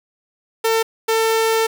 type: tone pair in turn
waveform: sawtooth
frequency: 450.2 / 447.8 Hz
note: A4 / A4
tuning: +40 / +30 cents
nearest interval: unison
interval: 10 cents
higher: first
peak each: -11 dBFS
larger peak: neither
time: 0.64-0.83 / 1.08-1.67 s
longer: second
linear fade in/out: 10 ms
effects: 7-bit